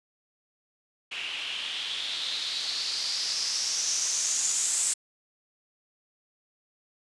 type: noise with low-pass filter sweep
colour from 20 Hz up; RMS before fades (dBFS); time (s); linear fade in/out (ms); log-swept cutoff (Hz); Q
blue; -30; 1.11-4.94; 10; 2700 to 7900; 4.8
effects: resampled to 24000 Hz